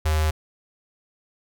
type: tone with notch filter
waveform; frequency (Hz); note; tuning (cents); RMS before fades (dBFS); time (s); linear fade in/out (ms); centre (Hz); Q
square; 77.78; D#2; 0; -21; 0.05-0.31; 10; 210; 0.51
effects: none